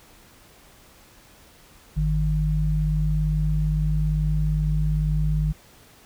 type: tone pair together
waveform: sine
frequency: 51.22 / 153.5 Hz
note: G#1 / D#3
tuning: -23 / -23 cents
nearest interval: octave + perfect fifth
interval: 1900 cents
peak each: -22 dBFS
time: 1.96-5.53 s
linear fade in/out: 20 ms
effects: pink hiss -52 dBFS RMS until 6.05 s